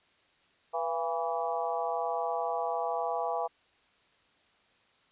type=harmonic tone with a mistuned harmonic; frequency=163.8 Hz; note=E3; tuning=11 cents flat; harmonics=3 / 4 / 5 / 6 / 7; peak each=-36 / -33 / -34 / -38 / -39 dBFS; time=0.73-3.48 s; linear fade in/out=20 ms; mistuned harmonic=4; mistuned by=+59 cents; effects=white hiss -66 dBFS RMS until 5.11 s + resampled to 8000 Hz